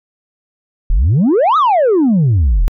sine exponential two-way sweep, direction up then down, 33.95 to 1317 to 33.95 Hz, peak -6 dBFS, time 0.9-2.68 s, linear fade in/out 0 ms, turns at 1.57 s, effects tanh soft clip ceiling -7 dBFS

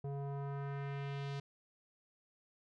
square tone with low-pass filter sweep, 140 Hz, C#3, 18 cents sharp, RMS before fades -41 dBFS, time 0.04-1.4 s, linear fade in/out 5 ms, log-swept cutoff 590 to 4600 Hz, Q 1.4, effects none

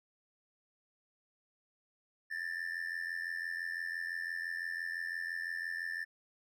triangle tone with amplitude modulation, 1774 Hz, A6, 14 cents sharp, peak -31 dBFS, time 2.3-6.05 s, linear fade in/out 20 ms, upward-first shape sine, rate 85.9 Hz, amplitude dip 80%, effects none

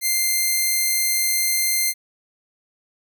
5% pulse tone, 2093 Hz, C7, in tune, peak -8 dBFS, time 0.01-1.94 s, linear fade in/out 50 ms, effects none

